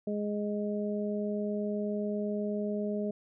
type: harmonic tone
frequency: 207.7 Hz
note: G#3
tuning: in tune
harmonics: 1 / 2 / 3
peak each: -32 / -35 / -37 dBFS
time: 0.07-3.11 s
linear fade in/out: 5 ms
effects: none